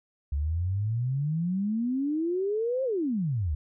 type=exponential two-way sweep; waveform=sine; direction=up then down; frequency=68.7 to 540 to 68.7 Hz; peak=-25 dBFS; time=0.32-3.55 s; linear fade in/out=5 ms; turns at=2.84 s; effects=none